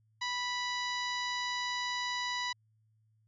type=harmonic tone; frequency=985 Hz; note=B5; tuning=5 cents flat; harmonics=1 / 2 / 3 / 4 / 5 / 6 / 7; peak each=-37 / -37 / -44 / -39 / -44 / -49 / -52 dBFS; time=0.21-2.53 s; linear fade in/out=10 ms; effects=added 109 Hz sine -67 dBFS peak until 3.27 s